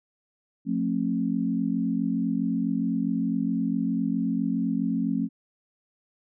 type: tone cluster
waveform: sine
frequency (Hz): 177.4 / 222 / 269.5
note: F3 / A3 / C#4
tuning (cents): +27 / +16 / -49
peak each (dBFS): -29 / -27 / -27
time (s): 0.65-5.29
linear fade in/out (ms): 50
effects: none